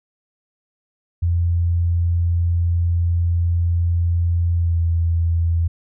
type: tone with pitch glide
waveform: sine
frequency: 85.7 to 83.84 Hz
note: F2 to E2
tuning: -32 to +30 cents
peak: -15 dBFS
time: 1.22-5.68 s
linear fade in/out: 10 ms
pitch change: -38 cents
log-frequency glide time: 4.55-4.79 s
effects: none